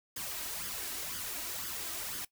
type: noise with flanger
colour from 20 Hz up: white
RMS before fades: -39 dBFS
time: 0.16-2.25 s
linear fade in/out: 5 ms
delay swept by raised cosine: 0.6 to 3.2 ms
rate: 2 Hz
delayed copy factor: +0.6
effects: noise-tail reverb RT60 0.1 s tail -19 dB re dry